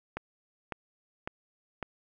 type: click train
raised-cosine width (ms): 0.5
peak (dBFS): -19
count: 4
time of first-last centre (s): 0.17-1.827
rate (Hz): 1.81
effects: none